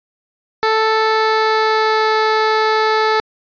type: tone with pitch glide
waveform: 15% pulse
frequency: 440 to 436 Hz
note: A4 to A4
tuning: 0 to -16 cents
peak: -6 dBFS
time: 0.63-3.2 s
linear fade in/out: 0 ms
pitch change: -16 cents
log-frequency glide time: 0.87-2.12 s
effects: resampled to 11025 Hz